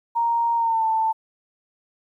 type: tone with pitch glide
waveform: sine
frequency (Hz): 932.3 to 887.6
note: A#5 to A5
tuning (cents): 0 to +15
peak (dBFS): -18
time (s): 0.15-1.13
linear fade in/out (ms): 20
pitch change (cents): -85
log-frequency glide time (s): 0.56-0.85
effects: 10-bit